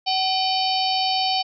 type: harmonic tone with a mistuned harmonic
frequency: 758 Hz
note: F#5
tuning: 42 cents sharp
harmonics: 1 / 3 / 4 / 5 / 6 / 7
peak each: -22 / -33 / -27 / -32 / -25 / -30 dBFS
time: 0.06-1.43 s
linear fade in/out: 20 ms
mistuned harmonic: 3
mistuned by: +97 cents
effects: none